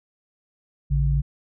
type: tone pair together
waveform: sine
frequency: 56.03 / 141.6 Hz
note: A1 / C#3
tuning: +32 / +37 cents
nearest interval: octave + major third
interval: 1605 cents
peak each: -20 / -21 dBFS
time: 0.9-1.22 s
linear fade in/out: 20 ms
effects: none